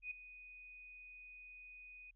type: tone with ADSR envelope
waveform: sine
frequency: 2487 Hz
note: D#7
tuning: 1 cent flat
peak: -39 dBFS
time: 0.02-2.11 s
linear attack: 90 ms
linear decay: 6 ms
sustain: -14 dB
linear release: 7 ms
effects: added 41 Hz sine -68 dBFS peak until 2.15 s